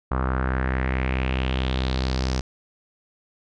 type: tone with low-pass filter sweep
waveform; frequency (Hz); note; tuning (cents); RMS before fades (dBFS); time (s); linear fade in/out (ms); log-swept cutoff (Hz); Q
sawtooth; 64.6; C2; -21; -24; 0.11-2.41; 5; 1200 to 5600; 3.5
effects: none